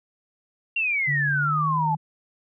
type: exponential sweep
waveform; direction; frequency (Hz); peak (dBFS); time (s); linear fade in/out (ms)
sine; down; 2784 to 845; -21; 0.76-1.95; 5
type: tone with pitch glide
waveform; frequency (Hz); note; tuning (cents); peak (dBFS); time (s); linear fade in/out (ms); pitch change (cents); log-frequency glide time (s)
sine; 144.2 to 156.35; D3 to D#3; -31 to +9; -25; 1.07-1.97; 20; +140; 1.39-1.67
effects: none

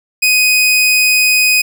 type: tone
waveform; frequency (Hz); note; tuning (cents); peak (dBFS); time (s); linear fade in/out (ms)
sawtooth; 2500; D#7; +8; -5; 0.22-1.62; 10
effects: none

